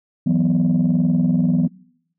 sine chord, E suspended second, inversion none, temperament equal, 164.81 / 185 / 246.9 Hz, E3 / F#3 / B3, 0 / 0 / 0 cents, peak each -17 dBFS, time 0.26-1.68 s, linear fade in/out 10 ms, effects noise-tail reverb RT60 0.7 s tail -24 dB re dry + tanh soft clip ceiling -10 dBFS

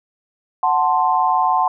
sine chord, F# diminished, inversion none, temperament equal, 740 / 880 / 1046.5 Hz, F#5 / A5 / C6, 0 / 0 / 0 cents, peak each -18 dBFS, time 0.63-1.68 s, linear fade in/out 2 ms, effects none

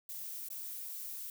violet noise with dropouts, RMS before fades -43 dBFS, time 0.09-1.3 s, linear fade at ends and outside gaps 2 ms, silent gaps 0.487-0.502 s, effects none

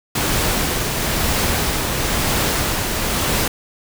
pink noise with tremolo, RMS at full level -18 dBFS, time 0.15-3.48 s, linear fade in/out 5 ms, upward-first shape triangle, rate 1 Hz, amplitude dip 35%, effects none

